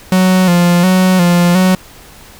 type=tone with vibrato; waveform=45% pulse; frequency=180 Hz; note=F#3; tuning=47 cents flat; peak=-7 dBFS; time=0.12-1.75 s; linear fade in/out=2 ms; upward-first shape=square; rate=1.4 Hz; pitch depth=52 cents each way; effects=pink hiss -38 dBFS RMS until 2.39 s